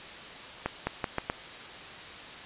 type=accelerating click train; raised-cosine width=0.5 ms; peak=-13 dBFS; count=5; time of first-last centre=0.66-1.299 s; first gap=210 ms; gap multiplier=0.82; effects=white hiss -43 dBFS RMS until 2.45 s + resampled to 8000 Hz